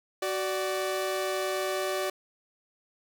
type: tone pair together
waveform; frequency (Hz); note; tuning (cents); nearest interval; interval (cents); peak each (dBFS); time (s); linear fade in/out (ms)
sawtooth; 374.9 / 587; F#4 / D5; +23 / -1; minor sixth; 776; -27; 0.22-2.1; 5
effects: none